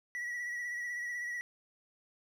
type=tone with vibrato; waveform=triangle; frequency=1935 Hz; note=B6; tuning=36 cents flat; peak=-34 dBFS; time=0.15-1.41 s; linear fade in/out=0 ms; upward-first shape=sine; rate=16 Hz; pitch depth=34 cents each way; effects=none